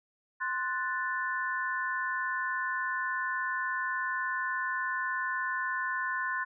sine chord, F# diminished, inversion second, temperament equal with one note detuned, 1043.5 / 1480 / 1760 Hz, C6 / F#6 / A6, -5 / 0 / 0 cents, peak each -34 dBFS, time 0.4-6.45 s, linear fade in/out 20 ms, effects none

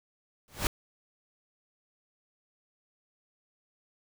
pink noise with exponential growth, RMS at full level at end -24 dBFS, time 0.48-0.67 s, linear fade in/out 1 ms, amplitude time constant 40 ms, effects none

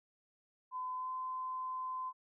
sine tone with pitch glide, 1016 to 1027.8 Hz, B5 to C6, +49 to -31 cents, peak -37 dBFS, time 0.71-2.13 s, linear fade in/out 50 ms, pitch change +20 cents, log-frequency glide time 0.96-1.1 s, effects none

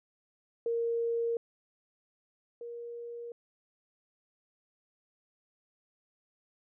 sine tone pair in turn, 465.1 / 472.1 Hz, A#4 / A#4, -4 / +22 cents, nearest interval unison, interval 26 cents, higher second, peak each -28 / -39 dBFS, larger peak first, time 0.66-1.37 / 2.61-3.32 s, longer neither, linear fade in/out 2 ms, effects none

